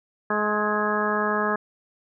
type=harmonic tone with a mistuned harmonic; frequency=210.9 Hz; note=G#3; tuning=27 cents sharp; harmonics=1 / 2 / 3 / 4 / 5 / 6 / 7 / 8; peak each=-29 / -28 / -30 / -32 / -29 / -28 / -39 / -28 dBFS; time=0.3-1.56 s; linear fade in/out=5 ms; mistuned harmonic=8; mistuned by=-28 cents; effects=none